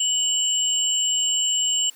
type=tone pair together; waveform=sine; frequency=2962 / 7464 Hz; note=F#7 / A#8; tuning=+1 / +1 cents; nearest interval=octave + major third; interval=1600 cents; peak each=-22 dBFS; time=0-1.9 s; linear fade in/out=5 ms; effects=white hiss -51 dBFS RMS until 1.95 s + high-pass 200 Hz 12 dB/octave